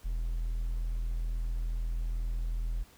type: tone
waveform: triangle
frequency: 41.2 Hz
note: E1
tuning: in tune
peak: -27 dBFS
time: 0.04-2.84 s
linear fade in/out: 20 ms
effects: tanh soft clip ceiling -23 dBFS + pink hiss -59 dBFS RMS until 2.97 s